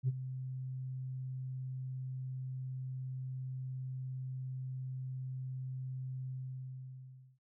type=tone with ADSR envelope; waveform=sine; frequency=129.8 Hz; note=C3; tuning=13 cents flat; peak=-25 dBFS; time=0.03-7.39 s; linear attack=52 ms; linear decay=32 ms; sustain=-13 dB; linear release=1100 ms; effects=tanh soft clip ceiling -25 dBFS